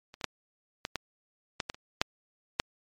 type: clicks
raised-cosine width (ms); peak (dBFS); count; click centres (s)
0.2; -29 / -24 / -10 / -14 / -13 / -12 / -15 / -28 / -6 / -7; 10; 0.141 / 0.212 / 0.243 / 0.851 / 0.957 / 1.602 / 1.699 / 1.745 / 2.015 / 2.599
effects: MP3 64 kbps